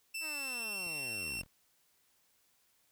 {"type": "tone with pitch glide", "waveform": "sawtooth", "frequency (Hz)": [2666, 2713], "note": ["E7", "E7"], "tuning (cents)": [19, 49], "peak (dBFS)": -34, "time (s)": [0.14, 1.42], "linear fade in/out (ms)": 10, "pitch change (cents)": 30, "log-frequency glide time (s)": [0.35, 0.8]}
{"type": "linear sweep", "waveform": "10% pulse", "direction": "down", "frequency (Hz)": [326.6, 31.36], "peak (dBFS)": -39, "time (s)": [0.2, 1.47], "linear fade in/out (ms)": 50}
{"type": "clicks", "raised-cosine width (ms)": 2, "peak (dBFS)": [-41, -39], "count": 2, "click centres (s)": [0.866, 1.412]}
{"effects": ["white hiss -72 dBFS RMS until 2.91 s"]}